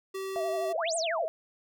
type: tone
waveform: square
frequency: 384.8 Hz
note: G4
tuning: 32 cents flat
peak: -34 dBFS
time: 0.14-0.73 s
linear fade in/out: 10 ms
type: tone with vibrato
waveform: sine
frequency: 659.3 Hz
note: E5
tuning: in tune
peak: -29 dBFS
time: 0.36-1.28 s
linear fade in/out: 0 ms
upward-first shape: sine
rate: 12 Hz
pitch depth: 66 cents each way
type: exponential two-way sweep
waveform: sine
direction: up then down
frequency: 396.9 to 9430 to 396.9 Hz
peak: -31 dBFS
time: 0.74-1.26 s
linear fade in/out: 20 ms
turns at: 0.95 s
effects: none